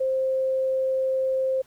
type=tone; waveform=sine; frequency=526 Hz; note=C5; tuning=9 cents sharp; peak=-21 dBFS; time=0-1.62 s; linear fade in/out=10 ms; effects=pink hiss -59 dBFS RMS until 1.66 s